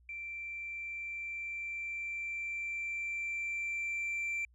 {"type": "tone with level ramp", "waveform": "sine", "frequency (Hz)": 2349, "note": "D7", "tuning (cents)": 0, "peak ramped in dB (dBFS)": [-39, -30], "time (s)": [0.09, 4.45], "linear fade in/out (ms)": 2, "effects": ["tanh soft clip ceiling -32 dBFS", "added 60 Hz sine -61 dBFS peak until 4.54 s"]}